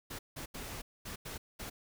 pink noise bursts at uneven times, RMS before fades -43 dBFS, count 6, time 0.1-0.19 / 0.36-0.46 / 0.54-0.82 / 1.05-1.16 / 1.25-1.38 / 1.59-1.7 s, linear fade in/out 10 ms, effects none

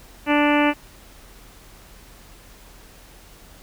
harmonic tone, 293.5 Hz, D4, 1 cent flat, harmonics 1 / 2 / 3 / 4 / 5 / 6 / 7 / 8 / 9 / 10, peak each -18 / -23 / -23 / -28 / -29 / -28 / -30 / -27 / -29 / -33 dBFS, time 0.26-0.74 s, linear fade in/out 50 ms, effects added 42 Hz sine -48 dBFS peak until 3.62 s + pink hiss -48 dBFS RMS until 3.62 s

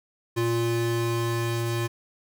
square tone pair together, 116.53 / 349.2 Hz, A#2 / F4, 0 / 0 cents, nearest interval octave + perfect fifth, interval 1900 cents, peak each -27 dBFS, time 0.36-1.88 s, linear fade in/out 20 ms, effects none

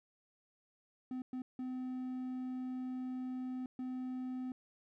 triangle tone bursts at uneven times, 255.2 Hz, C4, 43 cents flat, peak -36 dBFS, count 4, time 1.11-1.22 / 1.33-1.42 / 1.59-3.66 / 3.79-4.52 s, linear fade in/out 2 ms, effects none

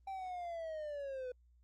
triangle linear sweep, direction down, 784 to 493.9 Hz, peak -38 dBFS, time 0.07-1.32 s, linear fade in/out 5 ms, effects added 60 Hz sine -64 dBFS peak until 1.63 s + Opus 32 kbps

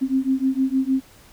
sine beating tone pair, 261.6 / 268.1 Hz, C4 / C4, 0 / +42 cents, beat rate 6.5 Hz, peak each -21 / -21 dBFS, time 0.01-1.01 s, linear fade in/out 20 ms, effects pink hiss -50 dBFS RMS until 1.32 s

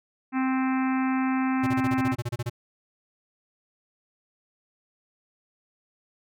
harmonic tone, 261.6 Hz, C4, in tune, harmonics 1 / 3 / 4 / 5 / 6 / 7 / 8 / 9 / 10, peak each -23 / -33 / -35 / -37 / -39 / -40 / -41 / -42 / -43 dBFS, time 0.32-2.16 s, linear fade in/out 50 ms
square tone bursts, 120 Hz, B2, 49 cents flat, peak -27 dBFS, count 13, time 1.63-2.498 s, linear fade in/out 10 ms, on 40 ms, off 29 ms
effects none

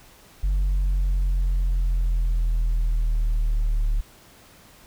sine exponential sweep, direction down, 47.55 to 36.71 Hz, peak -16 dBFS, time 0.43-4.01 s, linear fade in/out 10 ms, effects tanh soft clip ceiling -18 dBFS + pink hiss -51 dBFS RMS until 4.86 s

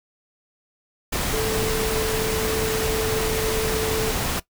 sine tone in noise, 440 Hz, A4, in tune, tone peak -23 dBFS, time 1.33-4.12 s, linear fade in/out 10 ms, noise pink, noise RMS -25 dBFS, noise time 1.12-4.4 s, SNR -1 dB, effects noise-tail reverb RT60 0.1 s tail -18 dB re dry

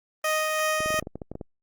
15% pulse tone with tremolo, 622.3 Hz, D#5, in tune, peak -16 dBFS, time 0.24-1 s, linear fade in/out 5 ms, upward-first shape sine, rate 2.9 Hz, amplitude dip 25%
clicks, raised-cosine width 2 ms, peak -21 dBFS, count 12, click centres 0.805 / 0.86 / 0.905 / 0.943 / 0.99 / 1.026 / 1.071 / 1.156 / 1.218 / 1.316 / 1.354 / 1.412 s
effects Opus 32 kbps

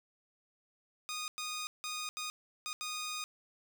10% pulse tone bursts at uneven times, 1236 Hz, D#6, 12 cents flat, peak -29 dBFS, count 6, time 1.09-1.28 / 1.38-1.67 / 1.84-2.09 / 2.17-2.3 / 2.66-2.73 / 2.81-3.24 s, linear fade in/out 0 ms, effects none

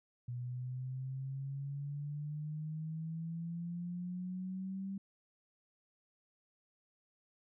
sine exponential sweep, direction up, 121.5 to 196 Hz, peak -38 dBFS, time 0.28-4.98 s, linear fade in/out 5 ms, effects none

